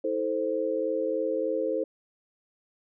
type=chord; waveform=sine; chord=A minor; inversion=second; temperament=equal with one note detuned; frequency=322.1 / 440 / 523.3 Hz; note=E4 / A4 / C5; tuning=-40 / 0 / 0 cents; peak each=-32 / -30 / -28 dBFS; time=0.04-1.84 s; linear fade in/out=5 ms; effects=none